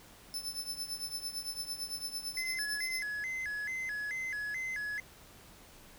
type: tone with tremolo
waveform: sawtooth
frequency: 5274 Hz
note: E8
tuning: in tune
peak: -31 dBFS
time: 0.34-3.03 s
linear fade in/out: 0 ms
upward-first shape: triangle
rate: 8.9 Hz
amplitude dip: 85%
type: tone with vibrato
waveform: triangle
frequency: 1864.7 Hz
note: A#6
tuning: in tune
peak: -33 dBFS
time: 2.37-5 s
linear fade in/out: 2 ms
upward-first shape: square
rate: 2.3 Hz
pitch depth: 170 cents each way
effects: pink hiss -56 dBFS RMS until 5.98 s